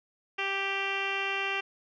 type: tone with low-pass filter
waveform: 10% pulse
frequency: 392 Hz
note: G4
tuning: in tune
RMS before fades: -31 dBFS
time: 0.38-1.61 s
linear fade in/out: 10 ms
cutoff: 2900 Hz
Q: 4.9
effects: none